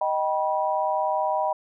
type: chord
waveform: sine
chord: Eb augmented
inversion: none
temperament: just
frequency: 622.3 / 777.8 / 972.3 Hz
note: Eb5 / G5 / B5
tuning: 0 / -14 / -27 cents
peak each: -26 dBFS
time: 0.01-1.53 s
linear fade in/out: 5 ms
effects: none